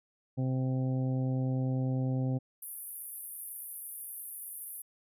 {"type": "harmonic tone", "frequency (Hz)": 130, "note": "C3", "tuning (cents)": -11, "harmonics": [1, 2, 3, 4, 5, 6], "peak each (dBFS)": [-29, -34, -47, -42, -50, -49], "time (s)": [0.37, 2.39], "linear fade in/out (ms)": 20}
{"type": "high-pass noise", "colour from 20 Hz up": "pink", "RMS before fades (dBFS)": -40, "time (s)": [2.62, 4.82], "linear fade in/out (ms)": 5, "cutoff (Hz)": 9700, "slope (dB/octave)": 96}
{"effects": ["resampled to 32000 Hz"]}